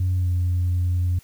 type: tone with pitch glide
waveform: sine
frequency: 91.5 to 88.95 Hz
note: F#2 to F2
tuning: -19 to +32 cents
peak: -17 dBFS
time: 0-1.19 s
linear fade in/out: 5 ms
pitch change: -49 cents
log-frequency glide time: 0.17-0.28 s
effects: tanh soft clip ceiling -16 dBFS + white hiss -54 dBFS RMS until 1.23 s